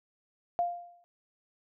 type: tone with exponential decay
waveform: sine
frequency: 698.5 Hz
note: F5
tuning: in tune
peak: -23 dBFS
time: 0.59-1.04 s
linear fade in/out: 0 ms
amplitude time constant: 97 ms
effects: none